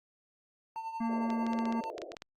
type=tone with tremolo; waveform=triangle; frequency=899 Hz; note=A5; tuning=37 cents sharp; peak=-32 dBFS; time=0.76-1.9 s; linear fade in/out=0 ms; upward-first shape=triangle; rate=11 Hz; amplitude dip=65%
type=harmonic tone; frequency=230 Hz; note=A#3; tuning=23 cents flat; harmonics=1 / 3 / 5 / 7 / 9; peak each=-30 / -46 / -46 / -53 / -53 dBFS; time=1-1.81 s; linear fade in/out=10 ms
type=band-pass noise; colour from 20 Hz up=white; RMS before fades=-44 dBFS; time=1.09-2.15 s; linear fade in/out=5 ms; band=320 to 690 Hz; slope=96 dB/octave
type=clicks; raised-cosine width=0.2 ms; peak=-25 dBFS; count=12; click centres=1.303 / 1.466 / 1.533 / 1.589 / 1.655 / 1.725 / 1.839 / 1.981 / 2.018 / 2.119 / 2.168 / 2.221 s
effects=Opus 48 kbps